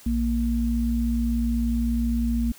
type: tone pair together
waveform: sine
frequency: 58.15 / 233.1 Hz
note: A#1 / A#3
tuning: -4 / 0 cents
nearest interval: 2 octaves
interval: 2404 cents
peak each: -24 / -23 dBFS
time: 0.06-2.52 s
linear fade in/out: 5 ms
effects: white hiss -49 dBFS RMS until 2.58 s